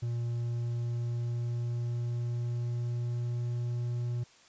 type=tone with pitch glide; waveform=triangle; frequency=118.6 to 120.53 Hz; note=A#2 to B2; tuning=+30 to -42 cents; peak=-28 dBFS; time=0.02-4.24 s; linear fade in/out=10 ms; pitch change=+28 cents; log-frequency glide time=0.27-4.1 s; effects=white hiss -59 dBFS RMS until 4.48 s + resampled to 16000 Hz